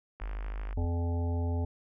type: click train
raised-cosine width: 0.5 ms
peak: -30 dBFS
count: 29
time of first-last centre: 0.2-0.728 s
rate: 53 Hz
type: tone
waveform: sine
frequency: 44.7 Hz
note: F1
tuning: 41 cents sharp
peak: -33 dBFS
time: 0.21-0.87 s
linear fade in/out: 10 ms
type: harmonic tone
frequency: 85.4 Hz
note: F2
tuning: 38 cents flat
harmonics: 1 / 3 / 5 / 7 / 9 / 10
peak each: -28 / -38 / -42 / -45 / -47 / -48 dBFS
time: 0.77-1.65 s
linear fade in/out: 5 ms
effects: none